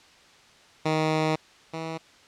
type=tone pair in turn; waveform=10% pulse; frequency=156.7 / 161.85 Hz; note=D#3 / E3; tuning=+13 / -31 cents; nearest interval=minor second; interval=56 cents; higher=second; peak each=-14 / -23 dBFS; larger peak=first; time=0.85-1.36 / 1.73-1.98 s; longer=first; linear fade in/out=10 ms; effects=white hiss -54 dBFS RMS until 2.27 s + low-pass 5000 Hz 12 dB/octave